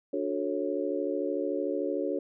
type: chord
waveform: sine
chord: D major seventh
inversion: none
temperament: just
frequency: 293.7 / 367.1 / 440.5 / 550.6 Hz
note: D4 / F#4 / A4 / C#5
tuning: 0 / -14 / +2 / -12 cents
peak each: -33 / -33 / -34 / -33 dBFS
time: 0.13-2.19 s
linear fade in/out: 5 ms
effects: none